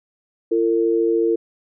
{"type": "tone pair together", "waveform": "sine", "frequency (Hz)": [339.8, 453.6], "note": ["F4", "A#4"], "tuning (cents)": [-47, -47], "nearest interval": "perfect fourth", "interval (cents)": 500, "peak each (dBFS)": -18, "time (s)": [0.51, 1.36], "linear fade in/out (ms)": 10, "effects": []}